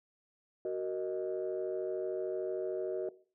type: chord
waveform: sine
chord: D# minor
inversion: first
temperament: just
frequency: 373.4 / 466.7 / 622.3 Hz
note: F#4 / A#4 / D#5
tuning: +16 / +2 / 0 cents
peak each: -34 / -38 / -38 dBFS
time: 0.65-3.09 s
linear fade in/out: 2 ms
effects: noise-tail reverb RT60 0.4 s tail -18 dB re dry + tanh soft clip ceiling -26 dBFS